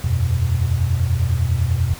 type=chord; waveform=sine; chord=E suspended second; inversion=none; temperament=equal; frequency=82.41 / 92.5 / 123.47 Hz; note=E2 / F#2 / B2; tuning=0 / 0 / 0 cents; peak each=-20 dBFS; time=0.04-1.94 s; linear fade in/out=5 ms; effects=pink hiss -37 dBFS RMS until 1.99 s